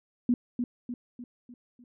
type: tone with echo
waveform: sine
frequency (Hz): 243.7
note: B3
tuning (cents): -23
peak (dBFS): -20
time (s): 0.29-0.34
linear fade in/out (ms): 2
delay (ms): 300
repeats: 5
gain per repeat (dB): -6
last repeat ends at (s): 1.84
effects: none